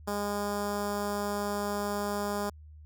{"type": "tone with notch filter", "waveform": "10% pulse", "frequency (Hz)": 204.5, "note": "G#3", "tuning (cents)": -26, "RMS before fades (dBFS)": -32, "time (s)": [0.07, 2.5], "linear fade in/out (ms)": 10, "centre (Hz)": 2800, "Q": 1.1, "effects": ["added 76 Hz sine -47 dBFS peak until 2.85 s"]}